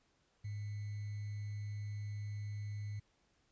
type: tone with sample-and-hold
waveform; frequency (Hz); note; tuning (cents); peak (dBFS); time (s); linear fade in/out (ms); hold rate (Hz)
sine; 103.83; G#2; 0; -39; 0.44-3; 10; 2100
effects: pink hiss -75 dBFS RMS until 3.51 s + resampled to 16000 Hz